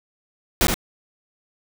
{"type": "noise with echo", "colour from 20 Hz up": "pink", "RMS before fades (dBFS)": -17, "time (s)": [0.61, 0.67], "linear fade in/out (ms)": 0, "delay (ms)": 72, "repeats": 1, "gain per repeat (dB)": -5, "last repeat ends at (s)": 0.742, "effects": []}